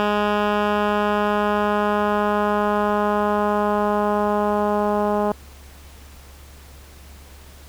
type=tone with low-pass filter sweep; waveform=10% pulse; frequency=207.7 Hz; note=G#3; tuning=in tune; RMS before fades=-20 dBFS; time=0-5.32 s; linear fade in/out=0 ms; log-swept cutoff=2400 to 850 Hz; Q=1.1; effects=added 70 Hz sine -42 dBFS peak until 7.68 s + pink hiss -47 dBFS RMS until 7.68 s